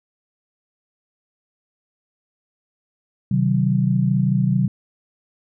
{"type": "chord", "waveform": "sine", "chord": "C diminished", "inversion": "none", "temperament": "equal with one note detuned", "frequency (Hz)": [130.81, 155.56, 189.1], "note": ["C3", "Eb3", "Gb3"], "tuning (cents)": [0, 0, 38], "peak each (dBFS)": [-19, -22, -19], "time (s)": [3.31, 4.68], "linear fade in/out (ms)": 5, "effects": []}